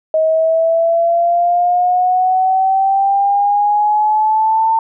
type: exponential sweep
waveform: sine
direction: up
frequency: 631 to 900 Hz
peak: -10 dBFS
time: 0.14-4.79 s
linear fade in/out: 2 ms
effects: none